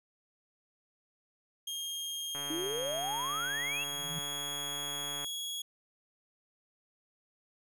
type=tone with pitch glide; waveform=sawtooth; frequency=3229 to 3333 Hz; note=G#7 to G#7; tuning=-49 to +5 cents; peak=-33 dBFS; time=1.67-5.62 s; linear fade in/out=5 ms; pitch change=+54 cents; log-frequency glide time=2.66-4.25 s
type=click train; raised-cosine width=0.5 ms; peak=-29 dBFS; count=415; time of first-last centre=2.35-5.245 s; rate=143 Hz
type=exponential sweep; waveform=sine; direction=up; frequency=302.5 to 2794 Hz; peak=-34 dBFS; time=2.5-3.84 s; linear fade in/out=5 ms
type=tone with exponential growth; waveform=sine; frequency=160.1 Hz; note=D#3; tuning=50 cents sharp; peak=-36 dBFS; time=3.78-4.19 s; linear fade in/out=5 ms; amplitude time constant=88 ms
effects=none